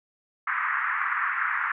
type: band-pass noise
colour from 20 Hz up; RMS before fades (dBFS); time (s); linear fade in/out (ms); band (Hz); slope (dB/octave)
pink; -27; 0.47-1.72; 5; 1100 to 2000; 48
effects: none